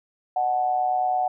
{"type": "tone with amplitude modulation", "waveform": "sine", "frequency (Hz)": 740, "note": "F#5", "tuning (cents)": 0, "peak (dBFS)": -17, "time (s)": [0.36, 1.28], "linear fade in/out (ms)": 5, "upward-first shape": "sine", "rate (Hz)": 129, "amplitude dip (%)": 65, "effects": []}